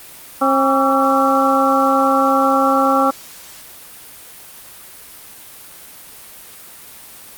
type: harmonic tone with a mistuned harmonic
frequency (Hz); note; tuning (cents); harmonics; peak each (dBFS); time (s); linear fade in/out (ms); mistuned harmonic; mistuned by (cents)
269; C4; +48; 1 / 2 / 3 / 4 / 5; -18 / -18 / -18 / -18 / -18; 0.41-3.11; 10; 4; +97
effects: white hiss -38 dBFS RMS until 7.37 s + Opus 32 kbps